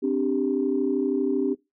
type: chord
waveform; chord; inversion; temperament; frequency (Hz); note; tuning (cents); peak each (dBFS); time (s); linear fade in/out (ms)
sine; C suspended second; none; just; 261.6 / 294.3 / 392.4; C4 / D4 / G4; 0 / +4 / +2; -25; 0.02-1.55; 20
effects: noise-tail reverb RT60 0.2 s tail -21 dB re dry + tanh soft clip ceiling -12 dBFS